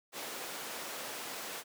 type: high-pass noise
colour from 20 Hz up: pink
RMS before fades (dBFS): -42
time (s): 0.12-1.64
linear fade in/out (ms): 50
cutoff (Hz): 410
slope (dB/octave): 12
effects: none